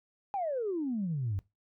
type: exponential sweep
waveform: sine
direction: down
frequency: 828 to 91.1 Hz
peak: -29 dBFS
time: 0.34-1.39 s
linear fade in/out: 0 ms
effects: noise-tail reverb RT60 0.2 s tail -19 dB re dry + tanh soft clip ceiling -25 dBFS